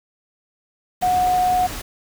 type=tone in noise; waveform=sine; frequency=730 Hz; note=F#5; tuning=24 cents flat; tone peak=-15 dBFS; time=1.02-1.67 s; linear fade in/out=10 ms; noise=pink; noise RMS=-31 dBFS; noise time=1.01-1.82 s; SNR=+13 dB; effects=none